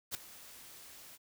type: noise with ADSR envelope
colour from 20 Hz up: white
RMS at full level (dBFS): -35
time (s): 0.11-1.18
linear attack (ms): 38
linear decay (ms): 4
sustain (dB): -18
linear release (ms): 34
effects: none